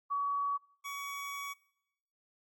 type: tone pair in turn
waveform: sine / 25% pulse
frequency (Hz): 1132 / 1127.7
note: C#6 / C#6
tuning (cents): +36 / +29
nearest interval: unison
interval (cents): 7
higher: first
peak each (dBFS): -30 / -35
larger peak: first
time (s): 0.1-0.58 / 0.84-1.54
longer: second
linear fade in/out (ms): 20
effects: noise-tail reverb RT60 0.9 s tail -24 dB re dry + AAC 64 kbps